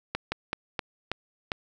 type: slowing click train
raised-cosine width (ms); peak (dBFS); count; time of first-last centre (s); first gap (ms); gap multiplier
0.3; -12; 6; 0.15-1.518; 170; 1.24
effects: none